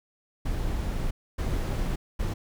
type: noise bursts at uneven times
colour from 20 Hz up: brown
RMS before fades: -28 dBFS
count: 3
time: 0.45-1.11 / 1.38-1.96 / 2.19-2.34 s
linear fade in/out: 10 ms
effects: none